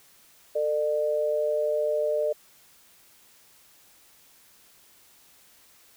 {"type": "tone pair together", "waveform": "sine", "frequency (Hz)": [447.2, 600], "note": ["A4", "D5"], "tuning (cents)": [28, 37], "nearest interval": "perfect fourth", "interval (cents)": 509, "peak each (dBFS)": [-28, -24], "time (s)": [0.55, 2.33], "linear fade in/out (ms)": 10, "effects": ["white hiss -57 dBFS RMS until 5.96 s"]}